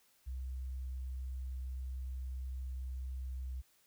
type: tone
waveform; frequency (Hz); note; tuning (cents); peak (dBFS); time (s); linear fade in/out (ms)
sine; 64.4; C2; -27; -38; 0.26-3.62; 20
effects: white hiss -70 dBFS RMS until 3.86 s